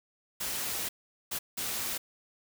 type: noise bursts at uneven times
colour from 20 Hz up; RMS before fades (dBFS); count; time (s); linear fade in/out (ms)
white; -34; 3; 0.4-0.89 / 1.31-1.39 / 1.57-1.98; 10
effects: none